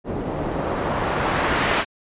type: noise with low-pass filter sweep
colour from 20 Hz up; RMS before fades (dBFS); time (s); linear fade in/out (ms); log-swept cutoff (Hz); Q
white; -23; 0.04-1.85; 50; 410 to 2200; 0.8
effects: resampled to 8000 Hz